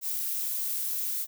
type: noise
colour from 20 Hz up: violet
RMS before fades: -31 dBFS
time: 0.01-1.27 s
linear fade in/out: 50 ms
effects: none